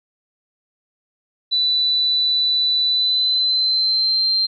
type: tone with pitch glide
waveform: sine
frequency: 3978 to 4152 Hz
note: B7 to C8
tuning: +12 to -14 cents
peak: -15 dBFS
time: 1.51-4.47 s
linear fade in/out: 20 ms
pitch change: +74 cents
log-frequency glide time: 2.87-4.27 s
effects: none